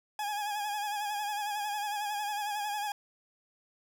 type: tone with vibrato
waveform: 40% pulse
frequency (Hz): 830.6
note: G#5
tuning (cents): 0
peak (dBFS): -31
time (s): 0.19-2.92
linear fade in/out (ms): 2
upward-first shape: sine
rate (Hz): 11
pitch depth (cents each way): 47
effects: none